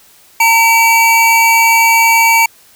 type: tone pair together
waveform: square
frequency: 911.2 / 2296 Hz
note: A#5 / D7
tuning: -40 / -40 cents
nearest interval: octave + major third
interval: 1600 cents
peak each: -10 dBFS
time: 0.4-2.46 s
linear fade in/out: 5 ms
effects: white hiss -45 dBFS RMS until 2.75 s